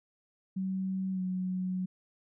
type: tone with pitch glide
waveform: sine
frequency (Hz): 189.5 to 184.64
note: F#3 to F#3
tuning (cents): +42 to -3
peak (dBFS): -30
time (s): 0.56-1.86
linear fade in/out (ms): 10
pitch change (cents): -45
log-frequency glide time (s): 1.12-1.21
effects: none